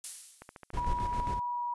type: noise with exponential decay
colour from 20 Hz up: violet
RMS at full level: -32 dBFS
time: 0.04-0.73 s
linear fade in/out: 1 ms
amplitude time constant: 150 ms
type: click train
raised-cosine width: 0.5 ms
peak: -30 dBFS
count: 13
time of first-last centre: 0.42-1.271 s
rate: 14.1 Hz
type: noise with tremolo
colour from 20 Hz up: brown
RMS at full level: -33 dBFS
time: 0.73-1.4 s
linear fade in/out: 10 ms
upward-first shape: square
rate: 7.4 Hz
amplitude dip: 55%
type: tone with pitch glide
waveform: sine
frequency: 970 to 964.4 Hz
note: B5 to B5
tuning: -31 to -41 cents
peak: -31 dBFS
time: 0.77-1.74 s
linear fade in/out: 5 ms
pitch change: -10 cents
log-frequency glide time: 1.5-1.63 s
effects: resampled to 24000 Hz